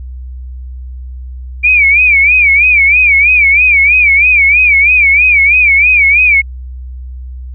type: tone with vibrato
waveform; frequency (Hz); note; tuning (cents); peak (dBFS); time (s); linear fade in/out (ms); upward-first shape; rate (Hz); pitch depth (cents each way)
sine; 2344; D7; -4; -4; 1.63-6.42; 20; sine; 3.1; 130
effects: added 63 Hz sine -22 dBFS peak until 7.54 s